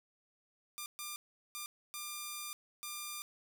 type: tone bursts at uneven times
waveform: 5% pulse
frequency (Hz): 1196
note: D6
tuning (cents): +31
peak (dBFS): -29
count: 5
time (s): 0.78-0.86 / 0.99-1.16 / 1.55-1.66 / 1.94-2.53 / 2.83-3.22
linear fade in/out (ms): 0
effects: none